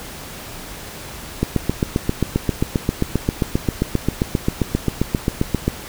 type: click train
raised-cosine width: 3 ms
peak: -3 dBFS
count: 33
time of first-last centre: 1.43-5.68 s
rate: 7.53 Hz
effects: pink hiss -34 dBFS RMS until 5.88 s